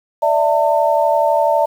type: chord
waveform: sine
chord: D suspended second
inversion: none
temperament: equal with one note detuned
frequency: 587.3 / 659.3 / 901.6 Hz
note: D5 / E5 / A5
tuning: 0 / 0 / +42 cents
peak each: -16 dBFS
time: 0.22-1.66 s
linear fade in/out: 10 ms
effects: 7-bit